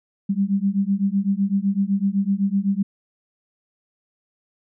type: beating tone pair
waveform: sine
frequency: 193.7 / 201.6 Hz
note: G3 / G3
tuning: -20 / +49 cents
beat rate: 7.9 Hz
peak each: -21 dBFS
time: 0.29-2.83 s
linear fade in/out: 10 ms
effects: none